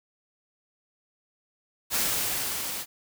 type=noise with level ramp; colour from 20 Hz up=white; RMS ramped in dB=-25 to -34 dBFS; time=1.9-2.86 s; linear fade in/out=50 ms; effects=none